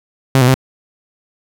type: tone with pitch steps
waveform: sawtooth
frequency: 133.6 / 124.6 / 131.3 Hz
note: C3 / B2 / C3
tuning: +36 / +16 / +6 cents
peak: -4 dBFS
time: 0.35-0.542 s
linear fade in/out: 0 ms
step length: 64 ms
effects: none